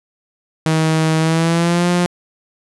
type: tone with pitch glide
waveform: sawtooth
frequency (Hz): 159 to 176.42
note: D#3 to F3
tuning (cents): +38 to +18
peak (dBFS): -9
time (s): 0.66-2.06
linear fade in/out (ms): 0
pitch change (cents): +180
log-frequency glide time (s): 1.18-1.89
effects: resampled to 24000 Hz